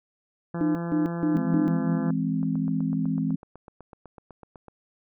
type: harmonic tone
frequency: 170 Hz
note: F3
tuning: 46 cents flat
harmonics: 1 / 2 / 3 / 4 / 5 / 6 / 7 / 8 / 9 / 10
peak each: -29 / -35 / -39 / -41 / -43 / -45 / -46 / -47 / -48 / -49 dBFS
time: 0.54-2.11 s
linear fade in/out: 5 ms
type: tone bursts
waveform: sine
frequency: 304.2 Hz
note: D#4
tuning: 39 cents flat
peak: -21 dBFS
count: 4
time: 0.61-1.68 s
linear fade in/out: 0 ms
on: 140 ms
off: 170 ms
type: chord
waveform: sine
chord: E augmented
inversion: none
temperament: equal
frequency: 164.81 / 207.7 / 261.6 Hz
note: E3 / G#3 / B#3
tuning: 0 / 0 / 0 cents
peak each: -27 / -29 / -27 dBFS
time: 1.34-3.36 s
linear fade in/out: 10 ms
type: click train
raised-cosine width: 1 ms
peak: -30 dBFS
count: 19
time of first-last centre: 2.43-4.683 s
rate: 7.99 Hz
effects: none